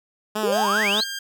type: tone with vibrato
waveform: 10% pulse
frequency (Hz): 207.7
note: G#3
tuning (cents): 0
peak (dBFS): -15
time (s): 0.35-1.01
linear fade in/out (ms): 10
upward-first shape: sine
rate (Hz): 5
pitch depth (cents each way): 74
type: exponential sweep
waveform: sine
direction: up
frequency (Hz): 384.3 to 4600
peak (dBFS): -20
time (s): 0.43-1.04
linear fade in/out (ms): 5
type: tone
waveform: 15% pulse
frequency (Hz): 1600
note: G6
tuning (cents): +35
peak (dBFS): -22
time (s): 0.52-1.19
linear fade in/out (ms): 5
effects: none